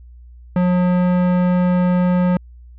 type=tone with tanh clipping; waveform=sine; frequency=179.8 Hz; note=F#3; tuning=49 cents flat; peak=-15 dBFS; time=0.56-2.37 s; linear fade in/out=2 ms; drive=17 dB; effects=added 60 Hz sine -38 dBFS peak until 2.78 s